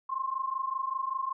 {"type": "tone pair together", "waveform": "sine", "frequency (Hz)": [1050.8, 1076], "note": ["C6", "C6"], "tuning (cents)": [7, 48], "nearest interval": "unison", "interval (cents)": 41, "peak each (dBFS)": [-32, -33], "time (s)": [0.09, 1.33], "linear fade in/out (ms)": 10, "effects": []}